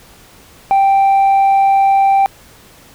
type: tone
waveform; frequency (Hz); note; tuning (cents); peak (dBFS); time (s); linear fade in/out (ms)
sine; 784; G5; 0; -5; 0.71-2.26; 0
effects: tanh soft clip ceiling -7 dBFS + pink hiss -43 dBFS RMS until 2.94 s